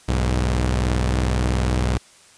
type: tone pair together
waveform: sawtooth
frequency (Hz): 62.76 / 103.4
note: B1 / G#2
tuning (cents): +28 / -7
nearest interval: major sixth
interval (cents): 865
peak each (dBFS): -15 / -21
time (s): 0.08-1.98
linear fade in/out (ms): 10
effects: white hiss -50 dBFS RMS until 2.37 s + resampled to 22050 Hz